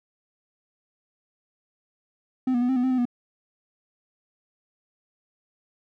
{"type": "tone with pitch steps", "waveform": "triangle", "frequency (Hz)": [257.5, 241.4, 246.8, 262.7, 247.2, 259.8, 255.1, 242.8], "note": ["C4", "B3", "B3", "C4", "B3", "C4", "C4", "B3"], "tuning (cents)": [-28, -39, -1, 7, 2, -12, -44, -29], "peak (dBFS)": -18, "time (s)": [2.47, 3.054], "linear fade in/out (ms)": 5, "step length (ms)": 73, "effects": []}